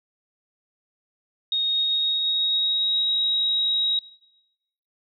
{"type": "tone with pitch glide", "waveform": "sine", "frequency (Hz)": [3729, 3812], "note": ["A#7", "A#7"], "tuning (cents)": [0, 38], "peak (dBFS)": -20, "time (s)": [1.52, 3.99], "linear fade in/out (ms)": 2, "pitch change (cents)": 38, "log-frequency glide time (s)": [1.64, 3.06], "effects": ["noise-tail reverb RT60 0.9 s tail -20 dB re dry"]}